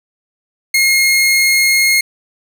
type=tone; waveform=sawtooth; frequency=2149 Hz; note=C7; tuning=46 cents sharp; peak=-6 dBFS; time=0.74-2.01 s; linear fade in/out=5 ms; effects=none